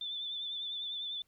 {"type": "tone with vibrato", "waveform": "sine", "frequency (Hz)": 3520, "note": "A7", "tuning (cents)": 0, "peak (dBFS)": -36, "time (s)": [0.01, 1.22], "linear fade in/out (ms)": 2, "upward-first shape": "triangle", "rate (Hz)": 10, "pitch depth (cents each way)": 50, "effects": ["pink hiss -75 dBFS RMS until 1.27 s"]}